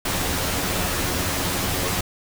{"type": "noise with comb filter", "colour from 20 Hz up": "pink", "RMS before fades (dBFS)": -24, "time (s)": [0.05, 2.01], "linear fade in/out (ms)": 5, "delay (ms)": 11, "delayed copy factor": 0.65, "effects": []}